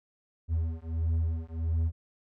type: beating tone pair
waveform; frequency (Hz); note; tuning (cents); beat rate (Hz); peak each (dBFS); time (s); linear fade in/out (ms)
triangle; 80.8 / 82.3; E2 / E2; -34 / -2; 1.5; -28; 0.48-1.92; 50
effects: none